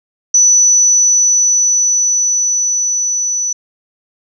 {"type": "tone with level ramp", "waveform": "sine", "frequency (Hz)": 5960, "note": "F#8", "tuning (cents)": 12, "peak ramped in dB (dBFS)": [-5, -14], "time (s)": [0.34, 3.53], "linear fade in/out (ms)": 5, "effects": []}